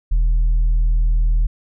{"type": "tone with tanh clipping", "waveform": "triangle", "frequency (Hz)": 40.06, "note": "E1", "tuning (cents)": -49, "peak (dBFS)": -13, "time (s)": [0.11, 1.47], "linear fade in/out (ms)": 10, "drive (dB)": 7, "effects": []}